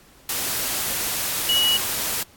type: tone in noise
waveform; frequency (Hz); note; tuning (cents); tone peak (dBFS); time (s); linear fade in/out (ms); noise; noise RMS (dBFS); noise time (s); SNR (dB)
sine; 2920; F#7; -24; -17; 1.49-1.77; 2; white; -25; 0.29-2.23; +5
effects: pink hiss -52 dBFS RMS until 2.36 s + AAC 64 kbps